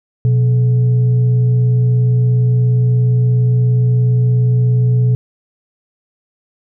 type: tone with frequency modulation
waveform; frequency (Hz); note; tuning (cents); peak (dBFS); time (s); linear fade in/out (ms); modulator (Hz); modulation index
sine; 123.47; B2; 0; -9; 0.25-5.15; 0; 304; 0.23
effects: none